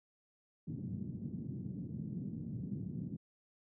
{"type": "band-pass noise", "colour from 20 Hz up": "pink", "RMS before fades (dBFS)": -42, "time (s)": [0.67, 3.17], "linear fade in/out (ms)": 10, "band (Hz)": [120, 240], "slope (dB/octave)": 24, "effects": []}